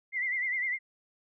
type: tone with vibrato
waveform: sine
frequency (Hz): 2042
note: C7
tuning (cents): -43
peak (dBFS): -28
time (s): 0.12-0.79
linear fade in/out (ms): 50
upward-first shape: sine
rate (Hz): 9.9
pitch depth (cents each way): 81
effects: none